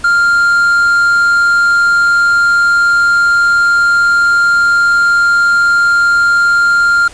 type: tone with quantisation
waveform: triangle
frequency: 1396.9 Hz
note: F6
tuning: in tune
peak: -5 dBFS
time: 0.04-7.08 s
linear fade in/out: 5 ms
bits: 5
effects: pink hiss -35 dBFS RMS until 7.13 s + resampled to 22050 Hz